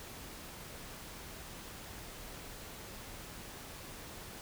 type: silence
effects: pink hiss -48 dBFS RMS until 4.41 s